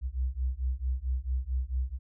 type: beating tone pair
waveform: sine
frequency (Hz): 61.74 / 66.24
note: B1 / C2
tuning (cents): 0 / +22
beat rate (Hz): 4.5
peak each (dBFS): -31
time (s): 0.01-1.99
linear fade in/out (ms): 50
effects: none